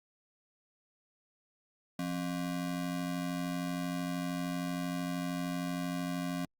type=ring-modulated tone; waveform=square; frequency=220 Hz; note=A3; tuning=in tune; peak=-31 dBFS; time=1.99-6.45 s; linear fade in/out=2 ms; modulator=46.5 Hz; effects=Opus 48 kbps